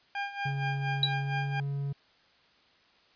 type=tone with tremolo; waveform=20% pulse; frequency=803 Hz; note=G5; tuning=41 cents sharp; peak=-25 dBFS; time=0.15-1.6 s; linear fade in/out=2 ms; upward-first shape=sine; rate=4.3 Hz; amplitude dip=75%
type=tone with pitch glide; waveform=triangle; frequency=138.59 to 140.28 Hz; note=C#3 to C#3; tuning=0 to +21 cents; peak=-28 dBFS; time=0.45-1.93 s; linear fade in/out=10 ms; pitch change=+21 cents; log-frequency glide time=1.2-1.37 s
type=tone with exponential decay; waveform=sine; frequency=3910 Hz; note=B7; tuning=18 cents flat; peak=-18 dBFS; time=1.03-1.14 s; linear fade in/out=2 ms; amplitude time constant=22 ms
effects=white hiss -63 dBFS RMS until 3.15 s + resampled to 11025 Hz